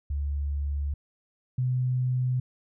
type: tone pair in turn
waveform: sine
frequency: 71.5 / 126.76 Hz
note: D2 / B2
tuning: -46 / +46 cents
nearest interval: minor seventh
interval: 992 cents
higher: second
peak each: -26 / -23 dBFS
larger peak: second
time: 0.1-0.94 / 1.58-2.4 s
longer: first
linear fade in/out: 5 ms
effects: none